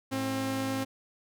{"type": "tone pair together", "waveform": "sawtooth", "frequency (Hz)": [108.5, 266.7], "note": ["A2", "C4"], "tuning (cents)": [-24, 33], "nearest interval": "octave + major third", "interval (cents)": 1557, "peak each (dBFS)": [-33, -26], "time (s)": [0.11, 0.85], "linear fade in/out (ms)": 20, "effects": []}